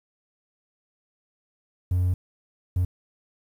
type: tone bursts at uneven times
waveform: triangle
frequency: 90.4 Hz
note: F#2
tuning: 40 cents flat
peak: -17 dBFS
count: 2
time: 1.91-2.14 / 2.76-2.85 s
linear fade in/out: 5 ms
effects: tanh soft clip ceiling -14 dBFS + 9-bit